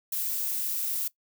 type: noise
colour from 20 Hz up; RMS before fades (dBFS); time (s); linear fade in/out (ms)
violet; -30; 0.12-1.08; 5
effects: noise-tail reverb RT60 0.1 s tail -19 dB re dry